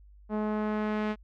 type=tone with low-pass filter sweep; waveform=sawtooth; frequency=212.9 Hz; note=G#3; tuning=43 cents sharp; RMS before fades=-30 dBFS; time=0.29-1.16 s; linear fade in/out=50 ms; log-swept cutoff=950 to 2500 Hz; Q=1; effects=added 50 Hz sine -51 dBFS peak until 1.23 s